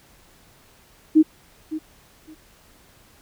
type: tone with echo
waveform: sine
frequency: 312.6 Hz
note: D#4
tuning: 8 cents sharp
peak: -9 dBFS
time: 1.15-1.23 s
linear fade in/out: 20 ms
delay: 560 ms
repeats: 2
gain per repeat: -15 dB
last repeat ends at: 2.35 s
effects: pink hiss -54 dBFS RMS until 3.21 s